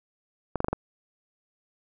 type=clicks; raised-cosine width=1 ms; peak=-12 dBFS; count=5; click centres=0.557 / 0.604 / 0.645 / 0.684 / 0.73 s; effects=none